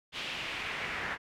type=noise with band-pass filter sweep; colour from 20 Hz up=brown; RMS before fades=-37 dBFS; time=0.12-1.18 s; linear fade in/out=50 ms; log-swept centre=3200 to 1800 Hz; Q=2.3; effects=none